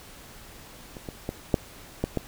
clicks, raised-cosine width 2 ms, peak -26 / -20 / -15 / -6 / -11 / -12 dBFS, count 6, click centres 0.968 / 1.088 / 1.291 / 1.542 / 2.04 / 2.173 s, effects pink hiss -47 dBFS RMS until 2.27 s

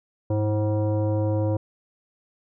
sine tone with frequency modulation, 103.6 Hz, G#2, 4 cents flat, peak -20 dBFS, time 0.3-1.57 s, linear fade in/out 5 ms, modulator 427 Hz, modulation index 0.95, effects none

